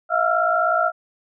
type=tone cluster; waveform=sine; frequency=644 / 702 / 1334 / 1391 Hz; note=E5 / F5 / E6 / F6; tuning=-41 / +9 / +20 / -7 cents; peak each=-22 dBFS; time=0.09-0.92 s; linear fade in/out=50 ms; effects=none